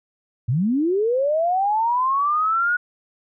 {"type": "linear sweep", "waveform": "sine", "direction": "up", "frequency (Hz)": [105.9, 1466], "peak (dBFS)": -17, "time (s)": [0.48, 2.77], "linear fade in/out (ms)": 10, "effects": []}